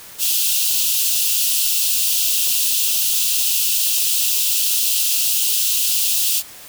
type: high-pass noise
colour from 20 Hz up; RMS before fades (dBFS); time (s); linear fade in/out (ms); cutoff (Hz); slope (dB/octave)
white; -18; 0.18-6.43; 50; 2600; 96
effects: white hiss -39 dBFS RMS until 6.68 s